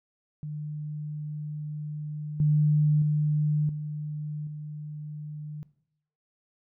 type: tone with level steps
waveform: sine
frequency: 150.4 Hz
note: D3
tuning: 42 cents sharp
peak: -32 / -19 / -22 / -31 / -35 dBFS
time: 0.43-5.63 s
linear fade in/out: 0 ms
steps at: 2.4 / 3.02 / 3.69 / 4.47 s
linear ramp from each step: 2 ms
effects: noise-tail reverb RT60 0.7 s tail -18 dB re dry